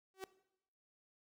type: tone with exponential growth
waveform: sawtooth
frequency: 381 Hz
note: G4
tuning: 49 cents flat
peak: -36 dBFS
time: 0.14-0.24 s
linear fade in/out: 0 ms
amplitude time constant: 21 ms
effects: noise-tail reverb RT60 0.8 s tail -18 dB re dry